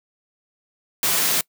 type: high-pass noise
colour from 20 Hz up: white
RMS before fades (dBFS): -20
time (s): 1.03-1.41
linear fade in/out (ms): 2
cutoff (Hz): 130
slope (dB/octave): 96
effects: noise-tail reverb RT60 0.1 s tail -24 dB re dry